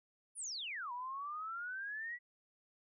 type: exponential two-way sweep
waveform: sine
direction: down then up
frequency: 10548 to 956 to 1968 Hz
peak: -40 dBFS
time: 0.35-2.19 s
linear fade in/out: 50 ms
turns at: 0.92 s
effects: none